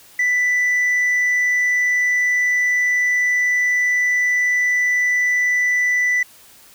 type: tone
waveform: sine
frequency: 1982 Hz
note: B6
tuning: 6 cents sharp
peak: -12 dBFS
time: 0.19-6.23 s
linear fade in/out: 5 ms
effects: tanh soft clip ceiling -14 dBFS + white hiss -47 dBFS RMS until 6.74 s